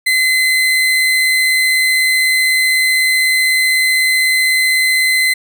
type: tone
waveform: 35% pulse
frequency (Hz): 2044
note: C7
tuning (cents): -41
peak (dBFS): -9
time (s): 0.06-5.34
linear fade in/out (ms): 10
effects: none